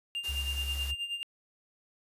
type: tone with tremolo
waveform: triangle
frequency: 2800 Hz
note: F7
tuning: 4 cents sharp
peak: -29 dBFS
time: 0.15-1.23 s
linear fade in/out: 0 ms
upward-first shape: sine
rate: 9.4 Hz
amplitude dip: 70%
type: noise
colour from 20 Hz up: white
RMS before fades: -44 dBFS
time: 0.23-0.92 s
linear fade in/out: 20 ms
type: tone with vibrato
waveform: sine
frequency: 69.7 Hz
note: C#2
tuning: 10 cents sharp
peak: -33 dBFS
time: 0.28-0.95 s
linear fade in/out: 20 ms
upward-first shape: sine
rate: 4.7 Hz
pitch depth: 12 cents each way
effects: resampled to 32000 Hz